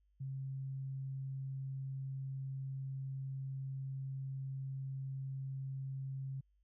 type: tone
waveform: sine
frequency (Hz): 134.5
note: C3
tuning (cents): +48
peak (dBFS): -39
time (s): 0.2-6.41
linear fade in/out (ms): 10
effects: added 50 Hz sine -70 dBFS peak until 6.63 s